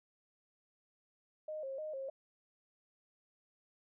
sine tone with vibrato, 576 Hz, D5, 34 cents flat, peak -39 dBFS, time 1.48-2.1 s, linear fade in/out 5 ms, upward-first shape square, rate 3.3 Hz, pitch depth 120 cents each way, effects none

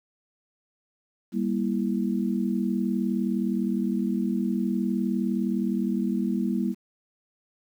sine chord, E diminished, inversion first, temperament just, 197.78 / 237.3 / 329.6 Hz, G3 / Bb3 / E4, +16 / +31 / 0 cents, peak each -26 / -27 / -31 dBFS, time 1.32-6.75 s, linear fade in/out 50 ms, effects 9-bit

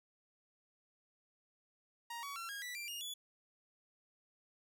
sawtooth tone with pitch steps, 938 / 1128.4 / 1357.5 / 1633.2 / 1964.7 / 2364 / 2843 / 3421 Hz, A#5 / C#6 / F6 / G#6 / B6 / D7 / F7 / A7, +11 / +30 / -50 / -29 / -10 / +11 / +30 / -49 cents, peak -39 dBFS, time 2.1-3.14 s, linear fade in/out 5 ms, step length 130 ms, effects none

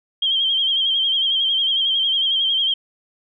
sine tone with vibrato, 3185 Hz, G7, 27 cents sharp, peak -16 dBFS, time 0.22-2.74 s, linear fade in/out 5 ms, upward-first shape sine, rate 11 Hz, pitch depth 55 cents each way, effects none

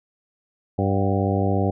harmonic tone with a mistuned harmonic, 98 Hz, G2, in tune, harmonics 1 / 2 / 3 / 4 / 5 / 6 / 7 / 8, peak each -22 / -25 / -27 / -28 / -29 / -30 / -30 / -31 dBFS, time 0.78-1.71 s, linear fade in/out 10 ms, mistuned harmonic 7, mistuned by +61 cents, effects none

